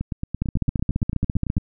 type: two click trains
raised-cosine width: 5 ms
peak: -13 / -9 dBFS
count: 15 / 18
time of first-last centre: 0.01-1.58 / 0.42-1.569 s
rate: 8.92 / 14.8 Hz
effects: none